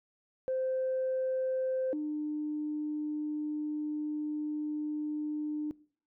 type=tone pair in turn; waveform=sine; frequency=520 / 301.2 Hz; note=C5 / D4; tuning=-11 / +44 cents; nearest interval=major sixth; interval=945 cents; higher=first; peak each=-28 / -31 dBFS; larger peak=first; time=0.48-1.93 / 1.93-5.71 s; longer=second; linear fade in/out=0 ms; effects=noise-tail reverb RT60 0.5 s tail -22 dB re dry + tanh soft clip ceiling -25 dBFS